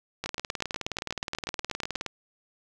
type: two click trains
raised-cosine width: 0.2 ms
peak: -14 / -14 dBFS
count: 36 / 15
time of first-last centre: 0.24-2.063 / 0.26-1.955 s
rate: 19.2 / 8.26 Hz
effects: none